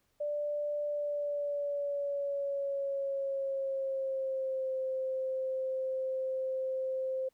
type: tone with pitch glide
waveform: sine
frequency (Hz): 588 to 523.8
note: D5 to C5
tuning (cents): +2 to +2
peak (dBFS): -31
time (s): 0.2-7.29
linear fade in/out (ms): 10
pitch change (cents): -200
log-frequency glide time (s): 0.85-4.74
effects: pink hiss -75 dBFS RMS until 7.33 s